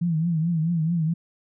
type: tone with vibrato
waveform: sine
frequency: 164.81 Hz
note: E3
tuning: in tune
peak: -20 dBFS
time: 0.01-1.14 s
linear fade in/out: 10 ms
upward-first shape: triangle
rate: 4.6 Hz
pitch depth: 120 cents each way
effects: none

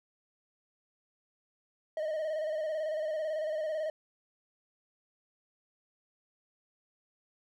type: tone with vibrato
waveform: triangle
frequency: 622.3 Hz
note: D#5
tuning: in tune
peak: -29 dBFS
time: 1.97-3.9 s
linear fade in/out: 2 ms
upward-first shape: square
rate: 18 Hz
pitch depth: 42 cents each way
effects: none

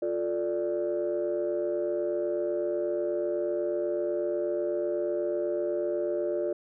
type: chord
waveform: sine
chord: D minor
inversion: first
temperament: just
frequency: 352.4 / 440.5 / 587.3 Hz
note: F4 / A4 / D5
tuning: +16 / +2 / 0 cents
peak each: -29 / -33 / -29 dBFS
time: 0.02-6.53 s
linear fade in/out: 5 ms
effects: tanh soft clip ceiling -20 dBFS

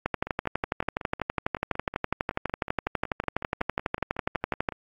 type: two click trains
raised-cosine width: 0.5 ms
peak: -20 / -10 dBFS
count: 25 / 57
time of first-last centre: 0.27-4.723 / 0.06-4.688 s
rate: 5.39 / 12.1 Hz
effects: AAC 64 kbps

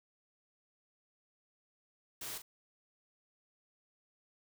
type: noise with echo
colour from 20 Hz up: white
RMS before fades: -43 dBFS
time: 2.21-2.38 s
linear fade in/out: 5 ms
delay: 40 ms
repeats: 1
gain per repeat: -8 dB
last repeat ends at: 2.42 s
effects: none

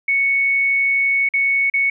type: tone with dropouts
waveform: sine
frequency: 2217 Hz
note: C#7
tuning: in tune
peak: -14 dBFS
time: 0.08-1.9 s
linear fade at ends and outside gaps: 5 ms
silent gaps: 1.289-1.337 / 1.7-1.738 s
effects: none

